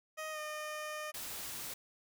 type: tone with pitch glide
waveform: 15% pulse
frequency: 625 to 609.3 Hz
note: D#5 to D#5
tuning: +8 to -36 cents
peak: -33 dBFS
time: 0.17-1.12 s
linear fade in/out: 20 ms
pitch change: -44 cents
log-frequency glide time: 0.31-0.39 s
type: noise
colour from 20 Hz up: white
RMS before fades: -43 dBFS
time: 1.14-1.74 s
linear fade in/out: 5 ms
effects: none